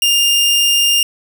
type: tone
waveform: sawtooth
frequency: 2807 Hz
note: F7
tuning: 8 cents sharp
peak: -7 dBFS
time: 0.02-1.03 s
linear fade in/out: 2 ms
effects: none

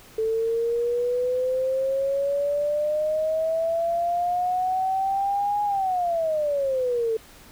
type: exponential two-way sweep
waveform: sine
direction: up then down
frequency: 440 to 830 to 440 Hz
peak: -21 dBFS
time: 0.18-7.17 s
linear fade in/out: 5 ms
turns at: 5.64 s
effects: pink hiss -49 dBFS RMS until 7.51 s

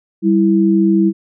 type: tone pair together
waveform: sine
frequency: 195.51 / 328.8 Hz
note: G3 / E4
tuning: -4 / -4 cents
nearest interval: major sixth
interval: 900 cents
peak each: -12 dBFS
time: 0.22-1.13 s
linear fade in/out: 50 ms
effects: none

